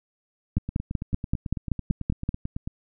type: two click trains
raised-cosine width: 5 ms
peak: -18 / -11 dBFS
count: 20 / 10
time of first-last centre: 0.58-2.675 / 0.57-2.291 s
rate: 9.07 / 5.23 Hz
effects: none